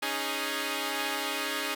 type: chord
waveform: 5% pulse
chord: C# suspended second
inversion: none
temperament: equal with one note detuned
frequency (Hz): 277.2 / 309.7 / 415.3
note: C#4 / D#4 / G#4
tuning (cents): 0 / -8 / 0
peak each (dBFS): -23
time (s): 0.02-1.75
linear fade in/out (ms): 10
effects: none